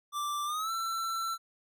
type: tone with pitch glide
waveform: square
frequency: 1174.7 to 1341.6 Hz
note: D6 to E6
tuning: 0 to +30 cents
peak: -32 dBFS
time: 0.12-1.38 s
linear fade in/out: 50 ms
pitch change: +230 cents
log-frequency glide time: 0.45-0.71 s
effects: none